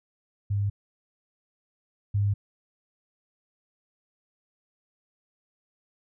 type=tone pair in turn; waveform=sine; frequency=101 / 101.45 Hz; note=G#2 / G#2; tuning=-48 / -40 cents; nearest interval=unison; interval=8 cents; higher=second; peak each=-23 / -21 dBFS; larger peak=second; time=0.5-0.7 / 2.14-2.34 s; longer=neither; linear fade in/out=10 ms; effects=none